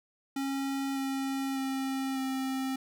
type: tone with pitch steps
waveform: square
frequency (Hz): 273 / 270.2 / 267.4 / 264.6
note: C#4 / C#4 / C4 / C4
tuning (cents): -26 / -44 / +38 / +20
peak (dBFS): -31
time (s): 0.36-2.76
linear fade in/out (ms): 5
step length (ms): 600
effects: none